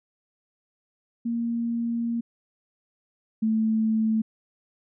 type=tone pair in turn; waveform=sine; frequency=233.4 / 220.3 Hz; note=A#3 / A3; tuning=+2 / +2 cents; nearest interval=minor second; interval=100 cents; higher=first; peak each=-24 / -20 dBFS; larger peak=second; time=1.25-2.21 / 3.42-4.22 s; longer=first; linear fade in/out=10 ms; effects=none